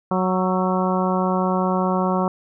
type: harmonic tone with a mistuned harmonic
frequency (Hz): 185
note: F#3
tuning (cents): 0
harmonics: 1 / 2 / 3 / 4 / 5 / 6 / 7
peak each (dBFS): -21 / -26 / -26 / -27 / -27 / -27 / -31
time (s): 0.11-2.28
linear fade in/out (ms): 2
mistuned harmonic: 7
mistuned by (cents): +39
effects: none